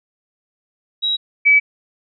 sine tone pair in turn, 3851 / 2290 Hz, B7 / D7, -44 / -44 cents, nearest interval major sixth, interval 900 cents, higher first, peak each -16 / -8 dBFS, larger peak second, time 1.02-1.17 / 1.45-1.6 s, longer neither, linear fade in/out 20 ms, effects none

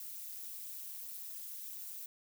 violet noise with amplitude modulation, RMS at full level -42 dBFS, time 0-2.06 s, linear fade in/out 2 ms, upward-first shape sine, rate 195 Hz, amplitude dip 80%, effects none

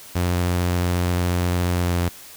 sawtooth tone with pitch glide, 88.6 to 87.43 Hz, F2 to F2, +25 to +2 cents, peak -15 dBFS, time 0.15-2.09 s, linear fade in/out 10 ms, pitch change -23 cents, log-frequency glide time 1.76-1.95 s, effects white hiss -42 dBFS RMS until 2.36 s

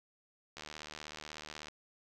click train, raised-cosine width 0.2 ms, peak -27 dBFS, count 86, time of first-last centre 0.57-1.684 s, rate 76.3 Hz, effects none

